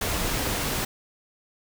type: noise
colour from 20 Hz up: pink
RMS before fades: -27 dBFS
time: 0.01-0.85 s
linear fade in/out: 5 ms
effects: none